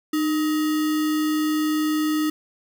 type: tone with sample-and-hold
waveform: sine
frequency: 306.8 Hz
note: D#4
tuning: 24 cents flat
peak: -19 dBFS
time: 0.13-2.3 s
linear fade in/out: 5 ms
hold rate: 1575 Hz
effects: none